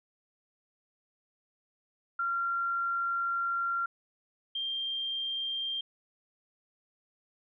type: tone pair in turn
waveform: sine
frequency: 1378 / 3182 Hz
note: F6 / G7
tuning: -24 / +25 cents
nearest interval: octave + major second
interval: 1449 cents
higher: second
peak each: -28 / -31 dBFS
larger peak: first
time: 2.19-3.86 / 4.55-5.81 s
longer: first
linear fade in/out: 5 ms
effects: none